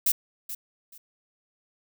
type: noise with echo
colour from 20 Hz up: violet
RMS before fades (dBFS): -22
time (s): 0.06-0.12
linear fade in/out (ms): 5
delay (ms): 430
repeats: 2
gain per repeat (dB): -13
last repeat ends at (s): 0.98
effects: none